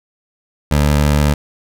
20% pulse tone with vibrato, 73.42 Hz, D2, in tune, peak -6 dBFS, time 0.71-1.34 s, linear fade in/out 5 ms, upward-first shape sine, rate 11 Hz, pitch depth 8 cents each way, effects none

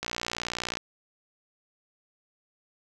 click train, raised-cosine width 0.2 ms, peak -13 dBFS, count 45, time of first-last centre 0.03-0.771 s, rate 59.4 Hz, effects none

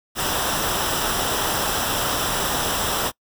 pink noise with comb filter, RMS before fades -23 dBFS, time 0.15-3.12 s, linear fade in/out 50 ms, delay 0.45 ms, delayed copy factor -0.6, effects noise-tail reverb RT60 0.1 s tail -24 dB re dry

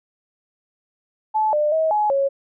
sine tone with pitch steps, 865 / 599 / 638 / 843 / 551 Hz, A5 / D5 / D#5 / G#5 / C#5, -30 / +34 / +43 / +26 / -11 cents, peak -16 dBFS, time 1.34-2.29 s, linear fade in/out 20 ms, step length 190 ms, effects none

